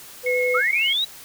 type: tone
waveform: sine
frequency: 498.9 Hz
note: B4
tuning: 17 cents sharp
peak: -20 dBFS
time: 0.23-0.62 s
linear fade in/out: 50 ms
type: tone with vibrato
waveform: sine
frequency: 2172 Hz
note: C#7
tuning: 36 cents flat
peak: -22 dBFS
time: 0.26-0.93 s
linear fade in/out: 5 ms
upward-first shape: sine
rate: 11 Hz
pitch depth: 10 cents each way
type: linear sweep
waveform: sine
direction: up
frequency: 1208 to 3951 Hz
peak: -19 dBFS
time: 0.54-1.05 s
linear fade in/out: 10 ms
effects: white hiss -42 dBFS RMS until 1.24 s